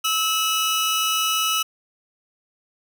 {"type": "tone pair together", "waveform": "sawtooth", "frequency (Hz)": [1300, 2939], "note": ["E6", "F#7"], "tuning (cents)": [-24, -12], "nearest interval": "octave + major second", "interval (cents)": 1412, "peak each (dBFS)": -19, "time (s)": [0.04, 1.63], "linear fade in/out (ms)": 10, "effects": []}